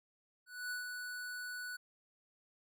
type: tone with ADSR envelope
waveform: square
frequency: 1480 Hz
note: F#6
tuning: in tune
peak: -38 dBFS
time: 0.46-1.77 s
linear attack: 250 ms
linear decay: 130 ms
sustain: -4 dB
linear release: 13 ms
effects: none